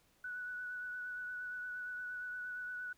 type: tone with vibrato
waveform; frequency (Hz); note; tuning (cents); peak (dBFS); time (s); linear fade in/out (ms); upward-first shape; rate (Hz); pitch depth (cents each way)
sine; 1480; F#6; 0; -40; 0.24-2.93; 5; triangle; 8.6; 22
effects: pink hiss -71 dBFS RMS until 2.97 s